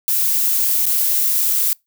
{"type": "noise with dropouts", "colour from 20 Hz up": "violet", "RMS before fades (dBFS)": -17, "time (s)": [0.08, 1.73], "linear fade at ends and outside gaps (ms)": 0, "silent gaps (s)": [0.856, 0.865], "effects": ["noise-tail reverb RT60 0.2 s tail -26 dB re dry"]}